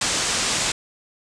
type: low-pass noise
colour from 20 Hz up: white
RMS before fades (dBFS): -23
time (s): 0.01-0.72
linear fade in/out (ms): 5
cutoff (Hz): 8500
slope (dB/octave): 48
effects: none